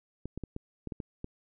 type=clicks; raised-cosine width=3 ms; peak=-24 dBFS; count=8; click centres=0.256 / 0.376 / 0.437 / 0.564 / 0.873 / 0.922 / 1.002 / 1.244 s; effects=none